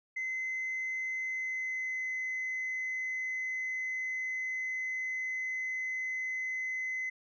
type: tone with pitch glide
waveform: sine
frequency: 2052 to 2039 Hz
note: C7 to C7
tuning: -34 to -45 cents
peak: -31 dBFS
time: 0.16-7.1 s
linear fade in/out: 10 ms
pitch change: -11 cents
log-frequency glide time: 1.16-2.09 s
effects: tanh soft clip ceiling -30 dBFS